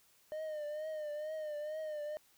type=tone with vibrato; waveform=triangle; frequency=610 Hz; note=D#5; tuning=34 cents flat; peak=-36 dBFS; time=0.32-2.17 s; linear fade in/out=0 ms; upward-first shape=triangle; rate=2.2 Hz; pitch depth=65 cents each way; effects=white hiss -68 dBFS RMS until 2.37 s